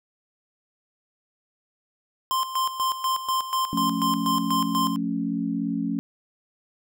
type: tone with tremolo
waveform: square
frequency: 1046.5 Hz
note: C6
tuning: in tune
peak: -22 dBFS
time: 2.31-4.96 s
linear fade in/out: 0 ms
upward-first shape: square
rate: 4.1 Hz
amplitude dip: 70%
type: chord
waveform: sine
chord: F augmented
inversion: none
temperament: equal with one note detuned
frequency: 176.64 / 220 / 277.2 Hz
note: F3 / A3 / C#4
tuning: +20 / 0 / 0 cents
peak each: -30 / -28 / -27 dBFS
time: 3.73-5.99 s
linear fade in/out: 0 ms
effects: none